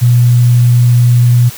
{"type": "tone", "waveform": "sine", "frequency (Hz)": 121.4, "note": "B2", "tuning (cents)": -29, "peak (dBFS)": -4, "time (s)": [0.01, 1.5], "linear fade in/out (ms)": 20, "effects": ["white hiss -29 dBFS RMS until 1.57 s"]}